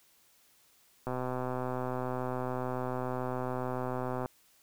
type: click train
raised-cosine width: 1 ms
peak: -21 dBFS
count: 406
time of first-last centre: 1.07-4.259 s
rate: 127 Hz
effects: white hiss -65 dBFS RMS until 4.62 s